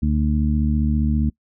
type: harmonic tone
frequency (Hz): 75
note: D2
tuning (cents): +37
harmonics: 1 / 2 / 3 / 4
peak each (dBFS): -19 / -24 / -21 / -31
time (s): 0.02-1.3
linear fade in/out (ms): 10
effects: noise-tail reverb RT60 0.1 s tail -25 dB re dry